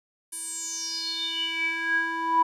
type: tone with band-pass filter sweep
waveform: square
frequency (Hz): 329.2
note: E4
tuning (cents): -2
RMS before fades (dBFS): -28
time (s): 0.32-2.43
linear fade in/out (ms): 10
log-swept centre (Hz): 10000 to 970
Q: 8.7
effects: none